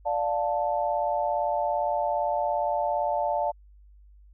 sine chord, D minor, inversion none, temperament just, 587.3 / 704.8 / 881 Hz, D5 / F5 / A5, 0 / +16 / +2 cents, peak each -28 dBFS, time 0.05-3.52 s, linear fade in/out 20 ms, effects added 50 Hz sine -50 dBFS peak until 4.33 s

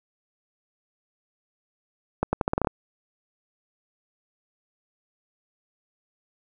accelerating click train, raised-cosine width 1 ms, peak -8 dBFS, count 9, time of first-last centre 2.23-2.672 s, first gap 100 ms, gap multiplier 0.82, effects none

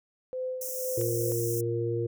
sine tone with tremolo, 512 Hz, C5, 38 cents flat, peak -29 dBFS, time 0.33-1.32 s, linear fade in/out 0 ms, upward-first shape sine, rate 2.1 Hz, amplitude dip 65%
white high-pass noise, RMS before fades -36 dBFS, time 0.61-1.61 s, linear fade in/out 5 ms, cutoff 5400 Hz, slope 96 dB/octave
harmonic tone, 116.54 Hz, A#2, in tune, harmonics 1 / 3 / 4, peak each -31 / -31 / -31 dBFS, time 0.97-2.07 s, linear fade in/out 10 ms
click, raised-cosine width 0.3 ms, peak -29 dBFS, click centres 1.013 s
effects none

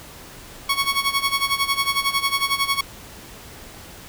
15% pulse tone with tremolo, 1108.7 Hz, C#6, in tune, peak -10 dBFS, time 0.69-2.81 s, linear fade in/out 5 ms, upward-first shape sine, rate 11 Hz, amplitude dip 80%, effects pink hiss -41 dBFS RMS until 4.08 s

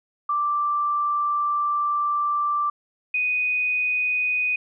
sine tone pair in turn, 1174.7 / 2489 Hz, D6 / D#7, 0 / 0 cents, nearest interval octave + minor second, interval 1300 cents, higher second, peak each -20 / -20 dBFS, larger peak neither, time 0.29-2.7 / 3.14-4.56 s, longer first, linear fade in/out 5 ms, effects none

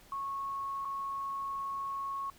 sine tone with dropouts, 1100 Hz, C#6, 14 cents flat, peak -34 dBFS, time 0.12-2.3 s, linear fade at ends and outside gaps 2 ms, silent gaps 0.849-0.853 s, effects pink hiss -59 dBFS RMS until 2.38 s

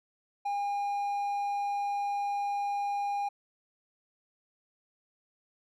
triangle tone, 810 Hz, G#5, 43 cents flat, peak -27 dBFS, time 0.45-3.29 s, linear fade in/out 10 ms, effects none

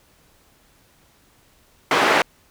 white band-pass noise, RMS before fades -17 dBFS, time 1.91-2.22 s, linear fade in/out 2 ms, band 300 to 1700 Hz, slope 12 dB/octave, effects pink hiss -57 dBFS RMS until 2.5 s

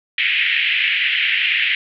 pink band-pass noise, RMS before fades -18 dBFS, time 0.18-1.75 s, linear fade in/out 2 ms, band 1900 to 3100 Hz, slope 48 dB/octave, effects none

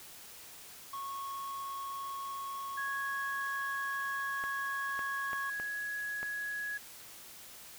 triangle tone, 1100 Hz, C#6, 14 cents flat, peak -36 dBFS, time 0.93-5.5 s, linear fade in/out 5 ms
sine tone with pitch glide, 1662 to 1673.6 Hz, G#6 to G#6, +1 to +13 cents, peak -35 dBFS, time 2.77-6.78 s, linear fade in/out 10 ms, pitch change +12 cents, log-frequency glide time 5.53-5.75 s
clicks, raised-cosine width 0.5 ms, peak -27 dBFS, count 5, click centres 4.439 / 4.992 / 5.332 / 5.599 / 6.23 s
effects white hiss -51 dBFS RMS until 7.78 s

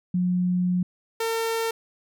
sine / sawtooth tone pair in turn, 180 / 453.6 Hz, F#3 / A#4, -47 / -47 cents, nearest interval octave + major third, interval 1600 cents, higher second, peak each -20 dBFS, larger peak neither, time 0.14-0.83 / 1.2-1.71 s, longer first, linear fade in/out 5 ms, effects none

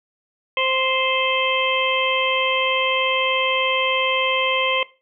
harmonic tone, 523.3 Hz, C5, in tune, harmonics 1 / 2 / 4 / 5 / 6, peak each -24 / -24 / -24 / -24 / -24 dBFS, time 0.57-4.83 s, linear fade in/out 2 ms, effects noise-tail reverb RT60 0.3 s tail -18 dB re dry

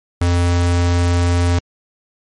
square tone, 87.31 Hz, F2, in tune, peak -13 dBFS, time 0.21-1.59 s, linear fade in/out 5 ms, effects MP3 48 kbps

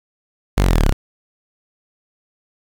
sawtooth exponential sweep, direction down, 51.5 to 31.7 Hz, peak -8 dBFS, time 0.57-0.93 s, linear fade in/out 10 ms, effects 7-bit

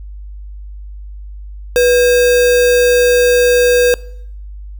sine tone with sample-and-hold, 489.2 Hz, B4, 16 cents flat, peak -7 dBFS, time 1.76-3.94 s, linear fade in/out 0 ms, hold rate 2100 Hz, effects noise-tail reverb RT60 0.7 s tail -22 dB re dry + added 50 Hz sine -27 dBFS peak until 4.79 s

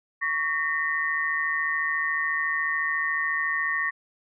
sine tone cluster, 1120 / 1835 / 1989 Hz, C#6 / A#6 / B6, +18 / -28 / +12 cents, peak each -31 / -25 / -31 dBFS, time 0.21-3.91 s, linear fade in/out 20 ms, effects none

